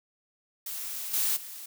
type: noise with level steps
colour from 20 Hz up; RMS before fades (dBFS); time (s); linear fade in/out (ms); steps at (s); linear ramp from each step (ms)
blue; -36 / -27 / -42; 0.66-1.66; 5; 1.13 / 1.36; 10
effects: none